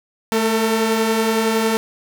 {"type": "tone pair together", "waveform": "sawtooth", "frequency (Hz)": [220, 450.8], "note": ["A3", "A4"], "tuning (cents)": [0, 42], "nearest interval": "octave", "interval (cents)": 1242, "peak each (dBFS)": -15, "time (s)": [0.32, 1.77], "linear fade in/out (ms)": 0, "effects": []}